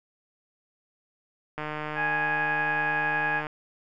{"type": "click train", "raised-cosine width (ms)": 0.5, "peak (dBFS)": -18, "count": 288, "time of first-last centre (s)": [1.58, 3.468], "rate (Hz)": 152}
{"type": "harmonic tone", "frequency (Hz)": 830.6, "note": "G#5", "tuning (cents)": 0, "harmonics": [1, 2, 3], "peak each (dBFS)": [-30, -26, -36], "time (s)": [1.95, 3.43], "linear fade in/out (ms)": 50}
{"effects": []}